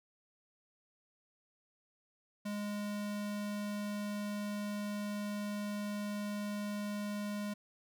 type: tone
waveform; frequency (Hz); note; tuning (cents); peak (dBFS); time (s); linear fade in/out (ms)
square; 206.5; G#3; -10; -37; 2.45-7.54; 10
effects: none